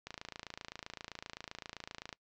click train, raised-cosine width 0.2 ms, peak -25 dBFS, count 58, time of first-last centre 0.07-2.128 s, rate 27.7 Hz, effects noise-tail reverb RT60 0.1 s tail -22 dB re dry + low-pass 7000 Hz 12 dB/octave

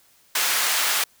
pink high-pass noise, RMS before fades -22 dBFS, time 0.35-1.04 s, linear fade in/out 5 ms, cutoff 1200 Hz, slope 12 dB/octave, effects white hiss -58 dBFS RMS until 1.2 s

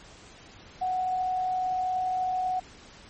sine tone with frequency modulation, 740 Hz, F#5, in tune, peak -25 dBFS, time 0.81-2.6 s, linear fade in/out 10 ms, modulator 41.9 Hz, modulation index 0.21, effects pink hiss -50 dBFS RMS until 3.09 s + MP3 32 kbps

